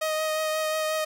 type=tone with vibrato; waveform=sawtooth; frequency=625 Hz; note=D#5; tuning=8 cents sharp; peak=-21 dBFS; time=0.01-1.05 s; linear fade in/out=10 ms; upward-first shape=triangle; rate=5.6 Hz; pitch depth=16 cents each way; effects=none